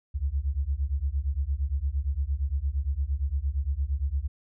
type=beating tone pair; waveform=sine; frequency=65.41 / 74.11 Hz; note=C2 / D2; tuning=0 / +16 cents; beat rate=8.7 Hz; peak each=-28 dBFS; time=0.14-4.28 s; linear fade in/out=20 ms; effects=none